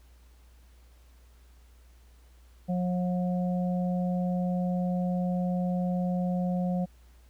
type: harmonic tone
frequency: 180 Hz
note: F#3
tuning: 47 cents flat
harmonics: 1 / 3 / 4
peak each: -26 / -36 / -38 dBFS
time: 2.68-6.86 s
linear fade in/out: 20 ms
effects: added 60 Hz sine -53 dBFS peak until 7.29 s + pink hiss -65 dBFS RMS until 7.29 s